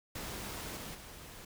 pink noise with level steps, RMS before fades -42 / -44 / -50 dBFS, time 0.15-1.45 s, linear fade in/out 5 ms, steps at 0.76 / 0.94 s, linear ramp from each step 10 ms, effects none

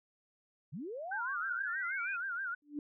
sine linear sweep, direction up, 117.7 to 2541 Hz, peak -39 dBFS, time 0.72-2.17 s, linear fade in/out 20 ms
sine tone with vibrato, 1485 Hz, F#6, 6 cents sharp, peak -35 dBFS, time 1.11-2.55 s, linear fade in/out 10 ms, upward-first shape sine, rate 6.3 Hz, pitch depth 130 cents each way
sine tone with exponential growth, 293.2 Hz, D4, 3 cents flat, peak -32 dBFS, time 2.62-2.79 s, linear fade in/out 2 ms, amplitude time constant 35 ms
effects none

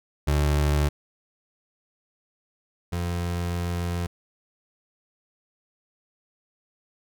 30% pulse tone pair in turn, 73.42 / 87.06 Hz, D2 / F2, 0 / -5 cents, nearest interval minor third, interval 295 cents, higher second, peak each -17 / -23 dBFS, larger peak first, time 0.27-0.89 / 2.92-4.07 s, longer second, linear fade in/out 10 ms, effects none

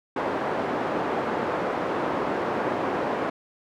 pink band-pass noise, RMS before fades -27 dBFS, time 0.16-3.3 s, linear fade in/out 5 ms, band 320 to 1100 Hz, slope 12 dB/octave, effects none

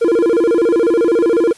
triangle tone with vibrato, 397.5 Hz, G4, 24 cents sharp, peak -8 dBFS, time 0.01-1.53 s, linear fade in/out 10 ms, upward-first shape square, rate 14 Hz, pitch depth 270 cents each way, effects white hiss -44 dBFS RMS until 1.57 s + resampled to 24000 Hz

